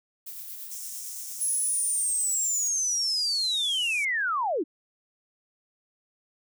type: noise with tremolo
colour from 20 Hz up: violet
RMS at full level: -38 dBFS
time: 0.26-2.69 s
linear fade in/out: 10 ms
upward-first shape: triangle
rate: 8.8 Hz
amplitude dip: 35%
type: band-pass noise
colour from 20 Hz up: white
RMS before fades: -41 dBFS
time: 0.71-4.05 s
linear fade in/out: 5 ms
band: 5300 to 11000 Hz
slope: 96 dB/octave
type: linear sweep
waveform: sine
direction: down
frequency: 10770 to 261.6 Hz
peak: -24 dBFS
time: 1.4-4.64 s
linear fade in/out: 20 ms
effects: none